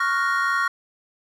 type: chord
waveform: triangle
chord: Gb major seventh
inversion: second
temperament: equal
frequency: 1108.7 / 1396.9 / 1480 / 1864.7 Hz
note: Db6 / F6 / Gb6 / Bb6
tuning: 0 / 0 / 0 / 0 cents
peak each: -22 / -22 / -28 / -24 dBFS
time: 0-0.68 s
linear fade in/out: 5 ms
effects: none